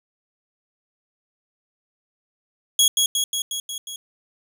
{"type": "tone with echo", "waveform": "20% pulse", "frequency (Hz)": 3322, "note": "G#7", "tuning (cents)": 0, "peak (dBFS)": -8, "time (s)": [2.79, 2.88], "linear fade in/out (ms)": 2, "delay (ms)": 180, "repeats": 6, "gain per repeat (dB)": -3, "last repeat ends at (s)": 3.96, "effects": []}